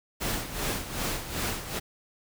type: noise with tremolo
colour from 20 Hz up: pink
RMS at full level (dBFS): -29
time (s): 0.2-1.8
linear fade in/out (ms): 20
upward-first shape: sine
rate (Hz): 2.6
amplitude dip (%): 70
effects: none